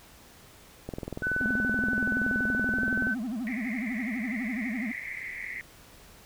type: click train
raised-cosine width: 2 ms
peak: -21 dBFS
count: 47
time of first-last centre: 0.89-3.07 s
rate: 21.1 Hz
type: tone with pitch glide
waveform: sine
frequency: 1500 to 1525.3 Hz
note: F#6 to G6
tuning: +23 to -48 cents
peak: -26 dBFS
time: 1.22-3.15 s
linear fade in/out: 20 ms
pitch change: +29 cents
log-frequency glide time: 2.68-2.82 s
type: tone with vibrato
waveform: triangle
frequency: 234.3 Hz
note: A#3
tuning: 9 cents sharp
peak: -28 dBFS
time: 1.4-4.92 s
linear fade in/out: 10 ms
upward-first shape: sine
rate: 12 Hz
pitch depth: 220 cents each way
type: band-pass noise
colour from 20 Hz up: white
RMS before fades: -38 dBFS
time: 3.47-5.61 s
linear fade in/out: 0 ms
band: 1900 to 2200 Hz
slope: 96 dB/octave
effects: pink hiss -53 dBFS RMS until 6.25 s